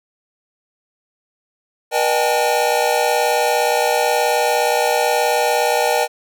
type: tone cluster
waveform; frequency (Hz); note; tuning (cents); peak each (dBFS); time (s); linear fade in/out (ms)
square; 480.8 / 608 / 772 / 831 / 889; B4 / D#5 / G5 / G#5 / A5; -46 / -40 / -27 / +1 / +18; -21 / -21 / -22 / -22 / -26; 1.91-6.08; 50
effects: none